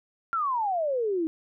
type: exponential sweep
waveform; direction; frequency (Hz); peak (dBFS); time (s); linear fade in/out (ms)
sine; down; 1396.9 to 311.1; -24; 0.33-1.27; 0
effects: none